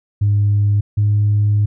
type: tone pair in turn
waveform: sine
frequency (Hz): 102.6 / 103.97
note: G#2 / G#2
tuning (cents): -21 / +2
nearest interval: unison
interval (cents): 23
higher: second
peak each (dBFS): -10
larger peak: neither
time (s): 0.21-0.81 / 0.97-1.66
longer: second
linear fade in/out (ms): 10
effects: tanh soft clip ceiling -8 dBFS